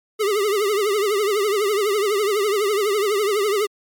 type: tone with vibrato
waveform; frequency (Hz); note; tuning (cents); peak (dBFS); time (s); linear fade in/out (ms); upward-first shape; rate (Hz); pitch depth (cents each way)
square; 411; G#4; -18; -18; 0.19-3.67; 20; triangle; 12; 130
effects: MP3 96 kbps